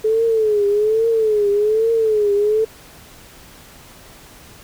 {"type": "tone with vibrato", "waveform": "sine", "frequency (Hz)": 430.6, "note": "A4", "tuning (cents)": -37, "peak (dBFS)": -13, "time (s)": [0.04, 2.65], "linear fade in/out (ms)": 10, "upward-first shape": "triangle", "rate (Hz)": 1.2, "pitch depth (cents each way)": 120, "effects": ["pink hiss -43 dBFS RMS until 4.63 s"]}